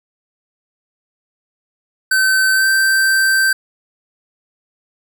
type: tone with pitch glide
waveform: square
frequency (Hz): 1536 to 1558.3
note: G6 to G6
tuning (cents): -36 to -11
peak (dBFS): -12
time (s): 2.11-3.53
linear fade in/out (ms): 5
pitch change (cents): +25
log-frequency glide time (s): 2.53-2.68
effects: none